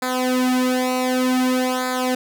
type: tone with flanger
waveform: sawtooth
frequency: 254.2 Hz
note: C4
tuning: 50 cents flat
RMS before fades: -20 dBFS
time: 0.02-2.15 s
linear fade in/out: 5 ms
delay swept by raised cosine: 0.34 to 3.34 ms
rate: 0.54 Hz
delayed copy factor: -0.9
effects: none